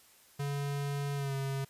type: tone with pitch glide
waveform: square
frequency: 141.9 to 136.36 Hz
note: C#3 to C#3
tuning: +41 to -28 cents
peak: -33 dBFS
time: 0.39-1.65 s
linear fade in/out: 10 ms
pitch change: -69 cents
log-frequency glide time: 1.15-1.34 s
effects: white hiss -61 dBFS RMS until 1.69 s + resampled to 32000 Hz